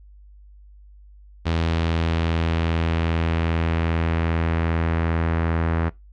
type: tone with low-pass filter sweep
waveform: sawtooth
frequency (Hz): 82.5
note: E2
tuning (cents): +2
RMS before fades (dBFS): -22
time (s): 1.45-5.9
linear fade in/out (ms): 20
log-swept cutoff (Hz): 3800 to 1700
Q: 1.4
effects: noise-tail reverb RT60 0.2 s tail -22 dB re dry + added 50 Hz sine -44 dBFS peak until 6.12 s